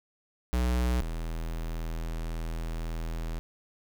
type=tone pair in turn; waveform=square; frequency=61.3 / 40.91 Hz; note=B1 / E1; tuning=-12 / -12 cents; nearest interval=perfect fifth; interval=700 cents; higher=first; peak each=-25 / -32 dBFS; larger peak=first; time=0.53-1.01 / 1.01-3.39 s; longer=second; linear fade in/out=0 ms; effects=none